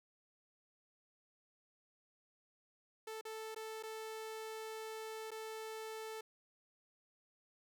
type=tone with dropouts; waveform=sawtooth; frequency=440 Hz; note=A4; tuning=in tune; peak=-40 dBFS; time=3.07-6.21 s; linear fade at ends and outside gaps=5 ms; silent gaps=3.212-3.251 / 3.547-3.561 / 3.827-3.834 / 5.307-5.315 s; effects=none